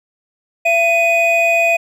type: tone pair together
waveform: triangle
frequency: 675 / 2489 Hz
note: E5 / D#7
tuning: +41 / 0 cents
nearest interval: octave + major seventh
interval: 2259 cents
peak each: -12 dBFS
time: 0.65-1.77 s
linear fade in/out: 10 ms
effects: none